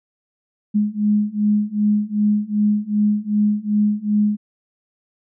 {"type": "beating tone pair", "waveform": "sine", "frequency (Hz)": [207.7, 210.3], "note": ["G#3", "G#3"], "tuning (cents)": [0, 22], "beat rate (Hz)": 2.6, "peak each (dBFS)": [-19, -18], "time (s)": [0.74, 4.37], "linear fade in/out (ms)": 20, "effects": []}